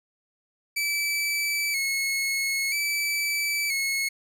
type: tone with vibrato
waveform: sawtooth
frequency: 2245 Hz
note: C#7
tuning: 21 cents sharp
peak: -21 dBFS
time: 0.76-4.09 s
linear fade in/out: 10 ms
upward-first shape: square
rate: 0.51 Hz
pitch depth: 50 cents each way
effects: none